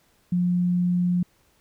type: tone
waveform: sine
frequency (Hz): 177.7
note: F3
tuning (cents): +30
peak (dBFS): -19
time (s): 0.32-1.23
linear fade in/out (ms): 5
effects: pink hiss -63 dBFS RMS until 1.6 s